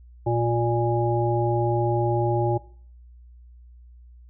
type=harmonic tone; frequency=118 Hz; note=A#2; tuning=22 cents sharp; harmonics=1 / 3 / 5 / 7; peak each=-24 / -24 / -29 / -27 dBFS; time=0.26-2.58 s; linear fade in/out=10 ms; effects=noise-tail reverb RT60 0.5 s tail -19 dB re dry + added 60 Hz sine -45 dBFS peak until 4.29 s